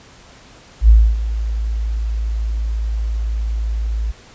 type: tone with ADSR envelope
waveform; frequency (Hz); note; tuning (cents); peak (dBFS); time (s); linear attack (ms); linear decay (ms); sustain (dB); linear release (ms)
sine; 55; A1; 0; -3; 0.81-4.12; 78; 270; -14; 15
effects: pink hiss -44 dBFS RMS until 4.34 s + resampled to 16000 Hz